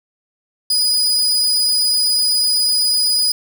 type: tone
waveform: 35% pulse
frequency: 4946 Hz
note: D#8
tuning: 11 cents flat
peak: -12 dBFS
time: 0.7-3.32 s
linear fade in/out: 5 ms
effects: none